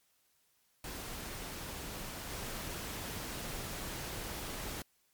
pink noise with level steps, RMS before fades -43 / -41 dBFS, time 0.84-4.82 s, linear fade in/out 2 ms, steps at 2.3 s, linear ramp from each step 5 ms, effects white hiss -73 dBFS RMS until 5.13 s + MP3 96 kbps

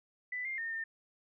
sine tone with pitch steps, 1992 / 2110 / 1828 / 1809 Hz, B6 / C7 / A#6 / A6, +14 / +14 / -34 / +48 cents, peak -35 dBFS, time 0.32-0.84 s, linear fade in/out 5 ms, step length 130 ms, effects none

